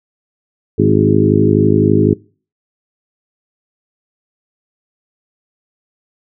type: harmonic tone with a mistuned harmonic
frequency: 51.91 Hz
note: G#1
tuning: in tune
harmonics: 2 / 3 / 4 / 5 / 6 / 7 / 8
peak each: -16 / -16 / -16 / -16 / -16 / -16 / -16 dBFS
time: 0.78-2.14 s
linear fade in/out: 10 ms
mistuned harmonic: 7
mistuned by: +25 cents
effects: noise-tail reverb RT60 0.4 s tail -24 dB re dry